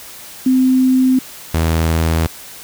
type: tone pair in turn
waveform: sine / sawtooth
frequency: 258.4 / 81.34 Hz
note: C4 / E2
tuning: -21 / -23 cents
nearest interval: octave + minor sixth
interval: 2002 cents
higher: first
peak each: -9 dBFS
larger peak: neither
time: 0.46-1.19 / 1.54-2.27 s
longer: neither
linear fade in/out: 5 ms
effects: white hiss -35 dBFS RMS until 2.63 s